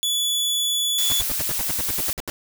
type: tone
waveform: sawtooth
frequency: 3432 Hz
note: A7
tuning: 44 cents flat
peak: -17 dBFS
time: 0.03-1.21 s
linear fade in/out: 0 ms
type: noise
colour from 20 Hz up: blue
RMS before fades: -25 dBFS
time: 0.98-2.13 s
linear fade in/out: 2 ms
type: noise bursts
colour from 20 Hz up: pink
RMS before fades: -29 dBFS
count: 13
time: 1.1-2.3 s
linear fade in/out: 0 ms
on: 24 ms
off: 74 ms
effects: none